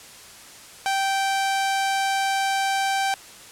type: tone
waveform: sawtooth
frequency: 780 Hz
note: G5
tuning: 9 cents flat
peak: -17 dBFS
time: 0.86-3.14 s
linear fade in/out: 0 ms
effects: white hiss -44 dBFS RMS until 3.51 s + low-pass 10000 Hz 12 dB/octave